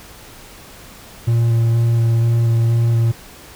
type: tone with vibrato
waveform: triangle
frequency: 115.9 Hz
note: A#2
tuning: 10 cents flat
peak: -10 dBFS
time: 1.27-3.12 s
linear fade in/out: 10 ms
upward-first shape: square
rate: 2.1 Hz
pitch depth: 10 cents each way
effects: pink hiss -40 dBFS RMS until 3.55 s